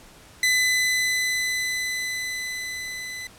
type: tone with level ramp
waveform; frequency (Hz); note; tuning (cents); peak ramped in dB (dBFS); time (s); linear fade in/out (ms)
sawtooth; 2009; B6; +29; -14 to -29; 0.43-3.27; 2
effects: pink hiss -49 dBFS RMS until 3.38 s + low-pass 12000 Hz 12 dB/octave